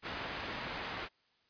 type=low-pass noise; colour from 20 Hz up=white; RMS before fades=-41 dBFS; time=0.02-1.09 s; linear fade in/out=50 ms; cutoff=2400 Hz; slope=12 dB/octave; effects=white hiss -72 dBFS RMS until 1.49 s + resampled to 11025 Hz